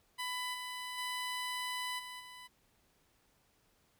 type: tone with level steps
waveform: 15% pulse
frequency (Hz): 998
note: B5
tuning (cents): +18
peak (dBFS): -30 / -34 / -30 / -38 / -43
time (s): 0.18-2.48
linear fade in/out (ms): 20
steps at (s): 0.53 / 0.97 / 1.98 / 2.19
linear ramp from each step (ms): 20
effects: pink hiss -72 dBFS RMS until 3.99 s